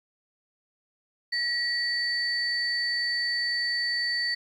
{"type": "tone pair together", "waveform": "sine", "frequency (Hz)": [1921, 4531], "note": ["B6", "C#8"], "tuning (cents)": [-48, 37], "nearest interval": "octave + minor third", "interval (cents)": 1485, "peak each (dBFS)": -27, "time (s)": [1.32, 4.35], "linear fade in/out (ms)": 10, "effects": ["tanh soft clip ceiling -18 dBFS", "10-bit"]}